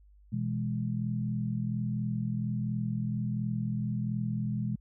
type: chord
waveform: sine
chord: E major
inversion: second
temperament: equal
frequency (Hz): 123.47 / 164.81 / 207.7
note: B2 / E3 / G#3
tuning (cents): 0 / 0 / 0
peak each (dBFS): -32 / -36 / -33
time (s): 0.32-4.76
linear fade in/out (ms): 10
effects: added 50 Hz sine -55 dBFS peak until 4.8 s